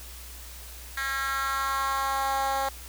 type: tone with high-pass filter sweep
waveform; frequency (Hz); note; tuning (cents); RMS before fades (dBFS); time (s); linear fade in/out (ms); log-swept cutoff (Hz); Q
10% pulse; 271.1; C#4; -38; -28; 0.97-2.69; 5; 1700 to 680; 3.1
effects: added 60 Hz sine -43 dBFS peak until 2.88 s + white hiss -45 dBFS RMS until 2.88 s